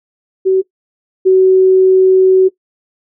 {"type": "tone pair in turn", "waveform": "sine", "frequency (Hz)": [378.9, 376.1], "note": ["F#4", "F#4"], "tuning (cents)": [41, 28], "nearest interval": "unison", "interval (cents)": 13, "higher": "first", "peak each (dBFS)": [-7, -4], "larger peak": "second", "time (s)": [[0.45, 0.62], [1.25, 2.49]], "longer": "second", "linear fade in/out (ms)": 20, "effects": ["noise-tail reverb RT60 0.1 s tail -18 dB re dry"]}